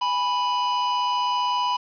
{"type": "tone pair together", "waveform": "square", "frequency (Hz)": [827.5, 987.8], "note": ["G#5", "B5"], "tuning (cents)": [-6, 0], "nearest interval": "minor third", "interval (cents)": 306, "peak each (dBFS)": [-32, -22], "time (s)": [0.01, 1.77], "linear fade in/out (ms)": 10, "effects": ["resampled to 11025 Hz", "8-bit"]}